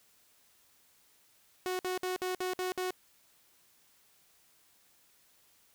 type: tone bursts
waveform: sawtooth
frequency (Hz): 367.7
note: F#4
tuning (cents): -11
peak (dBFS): -28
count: 7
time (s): 1.66-2.906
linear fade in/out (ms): 0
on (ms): 130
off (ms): 56
effects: white hiss -66 dBFS RMS until 5.74 s